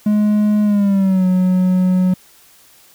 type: tone with pitch glide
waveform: triangle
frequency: 210 to 183.87 Hz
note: G#3 to F#3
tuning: +19 to -11 cents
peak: -9 dBFS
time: 0.06-2.14 s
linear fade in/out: 5 ms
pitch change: -230 cents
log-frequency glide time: 0.63-1.26 s
effects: white hiss -48 dBFS RMS until 2.94 s